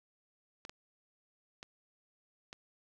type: clicks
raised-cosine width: 0.2 ms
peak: -28 dBFS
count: 4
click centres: 0.651 / 0.695 / 1.629 / 2.529 s
effects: none